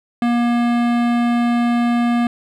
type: tone with hard clipping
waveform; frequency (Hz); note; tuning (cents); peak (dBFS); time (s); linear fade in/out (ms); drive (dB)
sine; 238.2; A#3; +38; -16; 0.22-2.27; 2; 18
effects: none